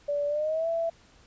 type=tone with pitch glide; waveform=sine; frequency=579 to 665.1 Hz; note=D5 to E5; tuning=-25 to +15 cents; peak=-25 dBFS; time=0.08-0.9 s; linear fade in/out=10 ms; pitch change=+240 cents; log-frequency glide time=0.27-0.68 s; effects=pink hiss -58 dBFS RMS until 1.26 s + resampled to 16000 Hz

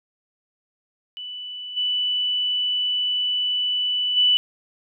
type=tone with level steps; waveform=sine; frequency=2977 Hz; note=F#7; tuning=10 cents sharp; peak=-31 / -20 / -14 dBFS; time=1.17-4.37 s; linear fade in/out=0 ms; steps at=1.76 / 4.16 s; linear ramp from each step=20 ms; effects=none

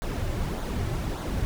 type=noise with flanger; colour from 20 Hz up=brown; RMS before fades=-29 dBFS; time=0.02-1.45 s; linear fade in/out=0 ms; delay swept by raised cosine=0.37 to 4.27 ms; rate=1.7 Hz; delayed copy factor=-0.55; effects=none

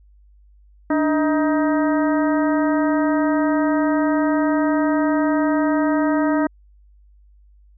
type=harmonic tone with a mistuned harmonic; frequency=314.4 Hz; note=D#4; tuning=18 cents sharp; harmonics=1 / 2 / 3 / 4 / 5 / 6; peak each=-17 / -23 / -27 / -29 / -31 / -33 dBFS; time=0.9-6.47 s; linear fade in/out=5 ms; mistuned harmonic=1; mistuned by=-100 cents; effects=added 50 Hz sine -48 dBFS peak until 7.77 s

